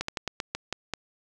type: slowing click train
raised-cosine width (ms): 0.2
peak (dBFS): -12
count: 8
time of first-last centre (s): 0.01-0.937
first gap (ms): 74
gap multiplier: 1.19
effects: none